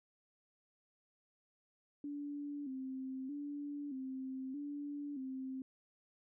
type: tone with vibrato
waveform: sine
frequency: 275.5 Hz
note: C#4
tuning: 11 cents flat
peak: -40 dBFS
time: 2.04-5.62 s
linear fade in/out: 2 ms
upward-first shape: square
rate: 0.8 Hz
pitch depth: 82 cents each way
effects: none